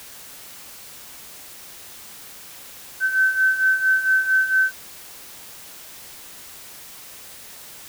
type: beating tone pair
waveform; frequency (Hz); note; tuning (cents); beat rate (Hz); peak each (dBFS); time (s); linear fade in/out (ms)
sine; 1532 / 1536.4; G6 / G6; -40 / -35; 4.4; -22 / -17; 3-4.72; 50
effects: white hiss -41 dBFS RMS until 7.88 s